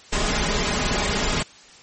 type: noise with comb filter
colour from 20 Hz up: pink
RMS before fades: -22 dBFS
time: 0.12-1.43 s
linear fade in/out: 10 ms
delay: 4.8 ms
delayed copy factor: +0.55
effects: white hiss -47 dBFS RMS until 1.82 s + MP3 32 kbps